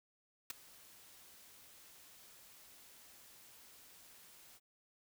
white noise with ADSR envelope, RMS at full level -38 dBFS, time 0.5-4.6 s, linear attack 3 ms, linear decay 12 ms, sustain -22 dB, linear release 39 ms, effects none

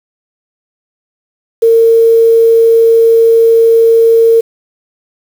sine tone with quantisation, 456.5 Hz, A#4, 36 cents flat, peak -3 dBFS, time 1.62-4.41 s, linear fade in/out 10 ms, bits 5, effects none

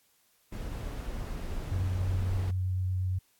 brown noise, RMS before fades -36 dBFS, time 0.52-2.51 s, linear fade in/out 5 ms
sine tone with vibrato, 92.6 Hz, F#2, 2 cents sharp, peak -27 dBFS, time 1.71-3.19 s, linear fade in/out 10 ms, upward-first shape sine, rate 8.5 Hz, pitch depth 10 cents each way
effects white hiss -68 dBFS RMS until 3.39 s + AAC 64 kbps

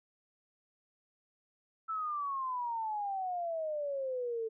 sine exponential sweep, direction down, 1329 to 440 Hz, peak -33 dBFS, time 1.88-4.49 s, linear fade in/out 20 ms, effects none

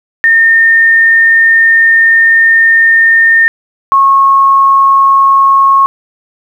sine tone pair in turn, 1821 / 1092.5 Hz, A#6 / C#6, -41 / -26 cents, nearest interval major sixth, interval 885 cents, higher first, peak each -3 dBFS, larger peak neither, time 0.24-3.48 / 3.92-5.86 s, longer first, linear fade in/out 0 ms, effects 7-bit

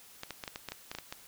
clicks, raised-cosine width 0.2 ms, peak -21 dBFS, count 11, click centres 0.234 / 0.307 / 0.438 / 0.478 / 0.559 / 0.687 / 0.72 / 0.915 / 0.95 / 0.986 / 1.125 s, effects white hiss -55 dBFS RMS until 1.27 s

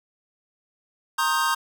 square chord, C minor seventh, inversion third, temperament equal with one note detuned, 932.3 / 1071.6 / 1244.5 / 1568 Hz, Bb5 / C6 / Eb6 / G6, 0 / +41 / 0 / 0 cents, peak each -27 dBFS, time 1.18-1.55 s, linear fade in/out 10 ms, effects none

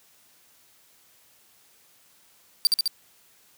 40% pulse tone with echo, 4663 Hz, D8, 13 cents flat, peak -14 dBFS, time 2.65-2.67 s, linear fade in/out 0 ms, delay 69 ms, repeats 3, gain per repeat -2 dB, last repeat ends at 2.877 s, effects white hiss -59 dBFS RMS until 3.57 s + high-pass 60 Hz 12 dB/octave

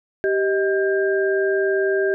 sine tone cluster, 390 / 628 / 1597 Hz, G4 / D#5 / G6, -9 / +16 / +32 cents, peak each -18 / -25 / -25 dBFS, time 0.24-2.14 s, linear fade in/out 0 ms, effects none

